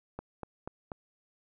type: click train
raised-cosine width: 1 ms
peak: -24 dBFS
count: 4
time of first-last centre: 0.19-0.918 s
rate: 4.12 Hz
effects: none